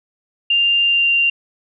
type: tone with pitch glide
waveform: sine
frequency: 2794 to 2776 Hz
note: F7 to F7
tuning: 0 to -11 cents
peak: -12 dBFS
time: 0.5-1.3 s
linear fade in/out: 5 ms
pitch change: -11 cents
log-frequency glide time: 0.85-1.11 s
effects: none